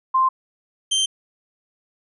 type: tone pair in turn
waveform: sine / sawtooth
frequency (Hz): 1046.5 / 3136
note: C6 / G7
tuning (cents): 0 / 0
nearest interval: octave + perfect fifth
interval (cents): 1900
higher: second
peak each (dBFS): -14 / -14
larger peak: neither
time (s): 0.14-0.29 / 0.91-1.06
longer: neither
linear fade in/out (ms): 10
effects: resampled to 24000 Hz